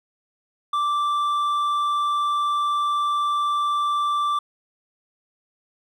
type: tone with hard clipping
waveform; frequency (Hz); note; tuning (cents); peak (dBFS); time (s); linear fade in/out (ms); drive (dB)
sine; 1172; D6; -4; -21; 0.73-4.39; 5; 5
effects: none